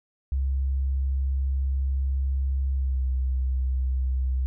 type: tone with pitch glide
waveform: sine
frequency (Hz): 67.1 to 64.59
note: C2 to C2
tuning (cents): +44 to -22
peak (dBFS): -22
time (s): 0.32-4.46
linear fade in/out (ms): 0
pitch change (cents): -66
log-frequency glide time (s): 2.74-3.03
effects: none